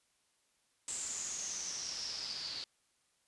white noise with low-pass filter sweep, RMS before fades -41 dBFS, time 0.88-2.64 s, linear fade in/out 0 ms, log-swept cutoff 7700 to 4400 Hz, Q 9.3, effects white hiss -75 dBFS RMS until 3.27 s + resampled to 24000 Hz

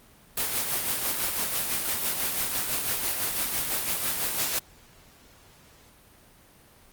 white noise with tremolo, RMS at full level -26 dBFS, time 0.37-4.59 s, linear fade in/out 5 ms, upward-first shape sine, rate 6 Hz, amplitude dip 40%, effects pink hiss -55 dBFS RMS until 6.92 s + Opus 32 kbps

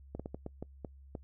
slowing click train, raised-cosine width 2 ms, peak -26 dBFS, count 8, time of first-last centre 0.15-1.152 s, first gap 46 ms, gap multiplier 1.37, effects noise-tail reverb RT60 0.1 s tail -25 dB re dry + added 68 Hz sine -52 dBFS peak until 1.23 s

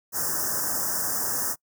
white band-stop noise, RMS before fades -27 dBFS, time 0.12-1.56 s, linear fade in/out 50 ms, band 1800 to 5100 Hz, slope 96 dB/octave, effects noise-tail reverb RT60 0.1 s tail -25 dB re dry + high-pass 80 Hz 12 dB/octave

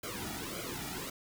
pink noise with flanger, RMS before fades -40 dBFS, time 0.03-1.1 s, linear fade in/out 5 ms, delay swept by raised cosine 1.1 to 1.94 ms, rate 1.8 Hz, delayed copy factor -0.9, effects none

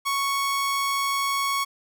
sawtooth tone, 1108.7 Hz, C#6, in tune, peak -19 dBFS, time 0.05-1.65 s, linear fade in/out 20 ms, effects none

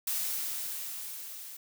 blue noise with level ramp, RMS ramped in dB -31 to -45 dBFS, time 0.07-1.57 s, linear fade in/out 5 ms, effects none

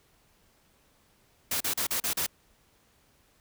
white noise bursts, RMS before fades -29 dBFS, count 6, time 1.51-2.265 s, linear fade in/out 5 ms, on 95 ms, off 37 ms, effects pink hiss -65 dBFS RMS until 3.4 s

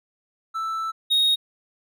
triangle tone pair in turn, 1322 / 3744 Hz, E6 / A#7, +5 / +7 cents, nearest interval octave + tritone, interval 1802 cents, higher second, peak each -23 / -15 dBFS, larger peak second, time 0.54-0.92 / 1.1-1.36 s, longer first, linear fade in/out 20 ms, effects none

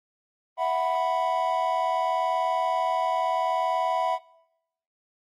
triangle chord, E suspended second, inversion none, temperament equal, 659.3 / 740 / 987.8 Hz, E5 / F#5 / B5, 0 / 0 / 0 cents, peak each -25 dBFS, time 0.57-4.19 s, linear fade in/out 50 ms, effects noise-tail reverb RT60 0.8 s tail -21 dB re dry + Opus 24 kbps

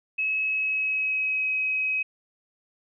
sine tone with pitch glide, 2574 to 2539 Hz, E7 to D#7, -42 to +34 cents, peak -23 dBFS, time 0.18-2.03 s, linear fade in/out 10 ms, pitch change -24 cents, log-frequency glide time 0.41-1.5 s, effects none

